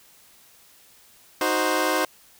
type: chord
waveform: 15% pulse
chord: C diminished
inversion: first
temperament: equal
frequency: 311.1 / 370 / 523.3 Hz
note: Eb4 / Gb4 / C5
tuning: 0 / 0 / 0 cents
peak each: -19 / -20 / -18 dBFS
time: 1.41-2.05 s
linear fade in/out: 2 ms
effects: white hiss -54 dBFS RMS until 2.39 s